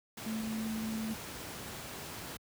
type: tone in noise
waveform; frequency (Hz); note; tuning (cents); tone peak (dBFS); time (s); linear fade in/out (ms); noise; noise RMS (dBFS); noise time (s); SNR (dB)
sine; 220.5; A3; +4; -34; 0.26-1.14; 5; pink; -43; 0.17-2.37; +6
effects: high-pass 80 Hz 12 dB/octave

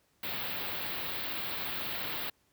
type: band-stop noise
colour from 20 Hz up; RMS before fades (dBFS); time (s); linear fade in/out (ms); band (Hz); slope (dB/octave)
white; -36; 0.23-2.3; 5; 4300 to 15000; 48
effects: pink hiss -71 dBFS RMS until 2.52 s + high-pass 60 Hz 12 dB/octave

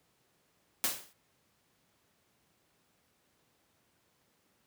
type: noise with exponential decay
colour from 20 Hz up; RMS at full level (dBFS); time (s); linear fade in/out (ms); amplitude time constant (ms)
white; -27; 0.84-1.13; 0; 62
effects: pink hiss -72 dBFS RMS until 4.66 s + high-pass 100 Hz 12 dB/octave

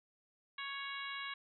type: harmonic tone with a mistuned harmonic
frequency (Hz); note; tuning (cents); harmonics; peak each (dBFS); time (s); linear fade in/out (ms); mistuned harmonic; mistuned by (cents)
554.4; C#5; 0; 2 / 3 / 4 / 5 / 6 / 7; -46 / -46 / -46 / -49 / -51 / -50; 0.58-1.34; 5; 5; +25
effects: none

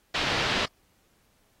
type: low-pass noise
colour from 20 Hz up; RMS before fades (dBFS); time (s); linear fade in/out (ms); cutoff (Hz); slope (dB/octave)
white; -28; 0.14-0.66; 10; 4100; 24
effects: pink hiss -67 dBFS RMS until 1.6 s + AAC 48 kbps

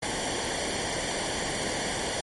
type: noise with comb filter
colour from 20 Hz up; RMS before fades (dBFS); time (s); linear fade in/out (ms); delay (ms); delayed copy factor
pink; -30; 0.02-2.21; 10; 0.77; -0.7
effects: low-pass 11000 Hz 12 dB/octave + MP3 48 kbps

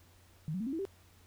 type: tone with pitch steps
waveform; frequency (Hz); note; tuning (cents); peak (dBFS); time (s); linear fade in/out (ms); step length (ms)
sine; 155.2 / 186.71 / 224.6 / 270.2 / 325.1 / 391.1; D#3 / F#3 / A3 / C#4 / E4 / G4; -4 / +16 / +36 / -44 / -24 / -4; -33; 0.48-0.852; 0; 62
effects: added 89 Hz sine -61 dBFS peak until 1.26 s + pink hiss -64 dBFS RMS until 1.26 s

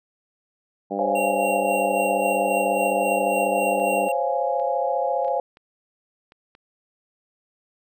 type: harmonic tone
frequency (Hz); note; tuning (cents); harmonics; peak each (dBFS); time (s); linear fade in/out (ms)
100; G2; +35; 2 / 3 / 4 / 5 / 6 / 7 / 8; -32 / -32 / -32 / -32 / -32 / -32 / -32; 0.9-4.09; 20
type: chord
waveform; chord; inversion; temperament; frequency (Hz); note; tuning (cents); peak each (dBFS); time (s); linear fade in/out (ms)
sine; Db major seventh; third; just; 519.7 / 554.4 / 693 / 831.5; C5 / Db5 / F5 / Ab5; -12 / 0 / -14 / +2; -26; 0.99-5.4; 2
type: tone with tremolo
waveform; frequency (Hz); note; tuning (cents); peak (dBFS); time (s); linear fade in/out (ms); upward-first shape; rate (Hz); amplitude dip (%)
square; 2749; F7; -28; -27; 1.15-4.12; 5; sine; 3.7; 55
type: clicks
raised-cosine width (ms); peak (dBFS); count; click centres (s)
0.3; -33; 8; 3.799 / 4.088 / 4.598 / 5.247 / 5.281 / 5.571 / 6.321 / 6.551
effects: none

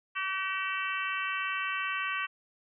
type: harmonic tone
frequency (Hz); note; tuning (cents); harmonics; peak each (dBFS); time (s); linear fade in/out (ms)
382.1; G4; -44; 3 / 4 / 5 / 6 / 7 / 8; -35 / -36 / -38 / -40 / -36 / -43; 0.15-2.27; 20
effects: none

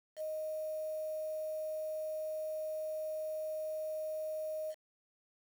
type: tone with quantisation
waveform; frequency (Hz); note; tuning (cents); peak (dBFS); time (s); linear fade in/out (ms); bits
sine; 622.3; D#5; 0; -36; 0.16-4.75; 50; 9
effects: none

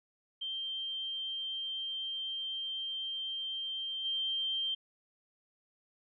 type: tone with level steps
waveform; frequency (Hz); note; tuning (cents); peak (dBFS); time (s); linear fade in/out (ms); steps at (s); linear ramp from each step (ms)
sine; 3152; G7; +9; -35 / -31; 0.41-4.75; 10; 4.04; 20
effects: none

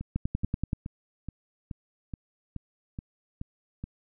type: two click trains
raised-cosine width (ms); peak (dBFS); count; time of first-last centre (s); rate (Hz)
5; -15 / -23; 7 / 10; 0.16-0.731 / 0.01-3.84; 10.5 / 2.35
effects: none

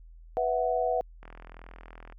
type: chord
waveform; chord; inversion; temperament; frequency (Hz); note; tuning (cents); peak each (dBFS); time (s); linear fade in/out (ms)
sine; B suspended fourth; none; equal; 493.9 / 659.3 / 740; B4 / E5 / F#5; 0 / 0 / 0; -29; 0.37-1.01; 0
type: click train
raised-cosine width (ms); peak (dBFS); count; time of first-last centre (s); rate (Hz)
0.5; -32; 38; 1.23-2.124; 41.4
effects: added 41 Hz sine -47 dBFS peak until 2.18 s

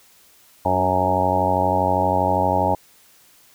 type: harmonic tone with a mistuned harmonic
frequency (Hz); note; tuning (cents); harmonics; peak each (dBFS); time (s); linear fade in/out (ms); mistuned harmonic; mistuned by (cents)
92.5; F#2; 0; 1 / 2 / 3 / 4 / 5 / 6 / 7 / 8 / 9 / 10; -26 / -29 / -28 / -32 / -31 / -25 / -24 / -31 / -21 / -24; 0.65-2.75; 5; 3; +20
effects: white hiss -53 dBFS RMS until 3.54 s

